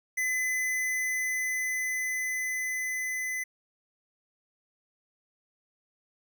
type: tone with level ramp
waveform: square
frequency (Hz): 2020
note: B6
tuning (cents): +39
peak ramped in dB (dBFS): -27 to -31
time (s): 0.17-3.44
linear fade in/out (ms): 10
effects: none